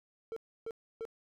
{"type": "tone bursts", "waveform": "triangle", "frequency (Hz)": 451.4, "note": "A4", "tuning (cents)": 44, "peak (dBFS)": -35, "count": 3, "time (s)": [0.32, 1.052], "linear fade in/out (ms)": 0, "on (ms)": 44, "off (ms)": 300, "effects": []}